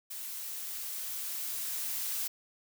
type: noise with level ramp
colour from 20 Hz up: blue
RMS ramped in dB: -41 to -34 dBFS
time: 0.1-2.28 s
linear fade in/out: 10 ms
effects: none